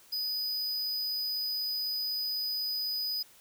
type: tone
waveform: square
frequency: 4978 Hz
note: D#8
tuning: in tune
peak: -31 dBFS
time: 0.12-3.23 s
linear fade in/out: 10 ms
effects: white hiss -58 dBFS RMS until 3.4 s